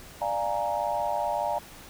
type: chord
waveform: sine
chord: Bb dominant seventh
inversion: first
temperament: equal with one note detuned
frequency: 593.5 / 698.5 / 830.6 / 932.3 Hz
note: D5 / F5 / Ab5 / Bb5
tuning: +18 / 0 / 0 / 0 cents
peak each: -31 dBFS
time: 0.21-1.59 s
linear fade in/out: 10 ms
effects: pink hiss -47 dBFS RMS until 1.89 s